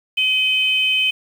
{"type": "tone pair together", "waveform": "sine", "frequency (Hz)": [2533, 3060], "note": ["D#7", "G7"], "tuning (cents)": [30, -42], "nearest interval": "minor third", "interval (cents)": 328, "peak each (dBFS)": -17, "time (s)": [0.17, 1.11], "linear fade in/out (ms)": 10, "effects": ["tanh soft clip ceiling -7 dBFS", "7-bit"]}